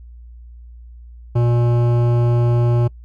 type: tone with hard clipping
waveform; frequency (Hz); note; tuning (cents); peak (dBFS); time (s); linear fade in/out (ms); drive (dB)
sine; 119.6; A#2; +45; -15; 1.35-2.88; 10; 14
effects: noise-tail reverb RT60 0.1 s tail -23 dB re dry + added 59 Hz sine -36 dBFS peak until 3.04 s